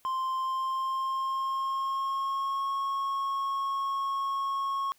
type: tone with pitch glide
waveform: triangle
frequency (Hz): 1046.5 to 1094.7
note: C6 to C#6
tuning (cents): 0 to -22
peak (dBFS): -26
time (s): 0.05-4.92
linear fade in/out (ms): 0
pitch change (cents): +78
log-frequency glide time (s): 0.37-2.72
effects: white hiss -65 dBFS RMS until 4.98 s